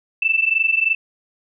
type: tone pair together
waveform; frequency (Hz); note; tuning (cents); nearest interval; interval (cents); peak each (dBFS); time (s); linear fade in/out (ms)
sine; 2640 / 2663; E7 / E7; +2 / +17; unison; 15; -18; 0.22-0.95; 5
effects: none